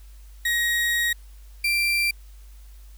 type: tone pair in turn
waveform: 35% pulse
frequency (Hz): 1889 / 2358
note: A#6 / D7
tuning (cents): +22 / +6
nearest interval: major third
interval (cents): 384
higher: second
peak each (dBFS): -19 / -18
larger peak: second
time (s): 0.45-1.13 / 1.64-2.11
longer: first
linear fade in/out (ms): 5
effects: added 50 Hz sine -42 dBFS peak until 2.97 s + white hiss -58 dBFS RMS until 2.97 s